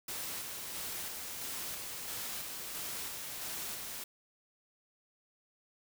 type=noise with tremolo; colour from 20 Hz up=white; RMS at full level=-40 dBFS; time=0.08-4.04 s; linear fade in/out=5 ms; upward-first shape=square; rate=1.5 Hz; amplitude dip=25%; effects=none